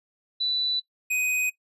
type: tone pair in turn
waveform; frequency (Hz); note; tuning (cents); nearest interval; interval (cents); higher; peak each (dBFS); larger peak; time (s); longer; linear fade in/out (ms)
sine / square; 3973 / 2503; B7 / D#7; +10 / +10; minor sixth; 800; first; -24; neither; 0.4-0.8 / 1.1-1.5; neither; 10
effects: noise-tail reverb RT60 0.1 s tail -17 dB re dry + resampled to 32000 Hz